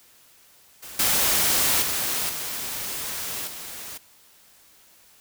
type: noise with level steps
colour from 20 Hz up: white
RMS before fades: -40 / -21 / -26 / -31 / -37 dBFS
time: 0.82-3.98 s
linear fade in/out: 10 ms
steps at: 0.99 / 1.82 / 2.29 / 3.47 s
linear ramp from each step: 5 ms
effects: white hiss -55 dBFS RMS until 5.2 s